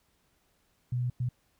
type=tone bursts at uneven times; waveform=sine; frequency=123.47 Hz; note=B2; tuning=in tune; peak=-27 dBFS; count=2; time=0.92-1.1 / 1.2-1.29 s; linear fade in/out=5 ms; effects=pink hiss -71 dBFS RMS until 1.59 s